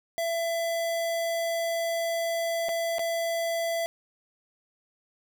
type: tone with dropouts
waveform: square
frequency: 669 Hz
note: E5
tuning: 25 cents sharp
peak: -27 dBFS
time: 0.18-3.86 s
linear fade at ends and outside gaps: 0 ms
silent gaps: 2.686-2.691 / 2.984-2.993 s
effects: none